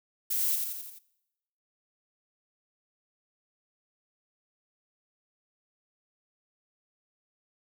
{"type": "noise with echo", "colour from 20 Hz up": "violet", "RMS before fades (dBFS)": -29, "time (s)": [0.3, 0.56], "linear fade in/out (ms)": 10, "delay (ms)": 86, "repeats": 5, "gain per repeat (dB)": -4, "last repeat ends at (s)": 0.99, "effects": ["noise-tail reverb RT60 0.9 s tail -21 dB re dry"]}